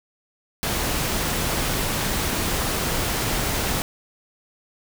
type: noise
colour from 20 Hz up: pink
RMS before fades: -24 dBFS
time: 0.63-3.82 s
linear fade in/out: 0 ms
effects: none